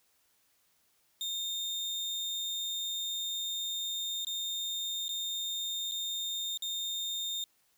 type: tone with dropouts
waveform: 35% pulse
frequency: 3646 Hz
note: A#7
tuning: 39 cents flat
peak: -31 dBFS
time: 1.21-7.44 s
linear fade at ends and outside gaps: 1 ms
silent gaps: 4.248-4.269 / 5.082-5.091 / 5.913-5.919 / 6.574-6.622 s
effects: white hiss -71 dBFS RMS until 7.77 s